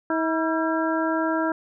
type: harmonic tone with a mistuned harmonic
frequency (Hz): 321.5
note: E4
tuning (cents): -43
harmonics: 1 / 2 / 3 / 4 / 5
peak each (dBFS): -24 / -27 / -29 / -30 / -31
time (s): 0.1-1.52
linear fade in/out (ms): 2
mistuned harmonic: 4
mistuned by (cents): +84
effects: none